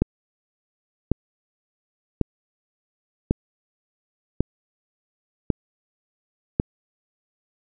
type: click train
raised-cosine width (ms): 3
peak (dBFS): -5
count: 7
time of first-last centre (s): 0.02-6.599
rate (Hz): 0.912
effects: none